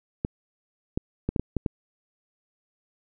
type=clicks; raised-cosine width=3 ms; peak=-12 dBFS; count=7; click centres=0.249 / 0.975 / 1.29 / 1.362 / 1.396 / 1.567 / 1.662 s; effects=none